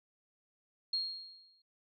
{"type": "tone with exponential decay", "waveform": "sine", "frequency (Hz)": 4258, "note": "C8", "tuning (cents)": 30, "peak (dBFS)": -29, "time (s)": [0.93, 1.62], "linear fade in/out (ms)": 5, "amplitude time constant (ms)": 150, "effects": []}